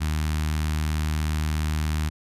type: tone with notch filter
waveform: sawtooth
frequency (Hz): 76.9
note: D#2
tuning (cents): -20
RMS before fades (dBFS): -25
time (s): 0-2.1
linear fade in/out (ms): 20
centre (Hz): 500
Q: 0.54
effects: resampled to 32000 Hz